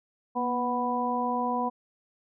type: harmonic tone with a mistuned harmonic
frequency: 246.9 Hz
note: B3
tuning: in tune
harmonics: 1 / 2 / 3 / 4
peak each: -31 / -34 / -31 / -29 dBFS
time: 0.35-1.7 s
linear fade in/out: 20 ms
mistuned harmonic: 1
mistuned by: -38 cents
effects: none